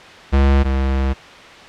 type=tone pair in turn; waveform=square; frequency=68.5 / 66.94 Hz; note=C#2 / C2; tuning=-20 / +40 cents; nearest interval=unison; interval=40 cents; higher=first; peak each=-11 / -16 dBFS; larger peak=first; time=0.32-0.64 / 0.64-1.14 s; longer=second; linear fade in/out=20 ms; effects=white hiss -38 dBFS RMS until 1.68 s + low-pass 3000 Hz 12 dB/octave